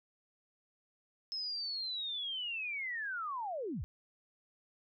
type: linear sweep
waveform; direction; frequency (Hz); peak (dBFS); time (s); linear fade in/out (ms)
sine; down; 5220 to 45.99; -36; 1.32-3.84; 0
effects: none

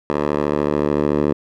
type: tone with band-pass filter sweep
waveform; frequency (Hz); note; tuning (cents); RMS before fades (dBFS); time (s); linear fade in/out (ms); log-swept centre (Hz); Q
10% pulse; 73.7; D2; +7; -19; 0.1-1.33; 0; 670 to 400; 1
effects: none

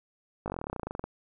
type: slowing click train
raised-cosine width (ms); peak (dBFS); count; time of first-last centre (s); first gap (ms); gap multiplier
1; -20; 20; 0.46-1.04; 19; 1.05
effects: none

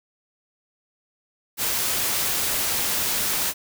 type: noise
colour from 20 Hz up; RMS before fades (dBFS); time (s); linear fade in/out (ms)
white; -24; 1.57-3.54; 50
effects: none

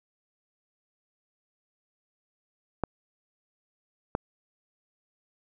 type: clicks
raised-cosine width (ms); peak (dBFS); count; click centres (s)
1; -12; 2; 2.837 / 4.151
effects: none

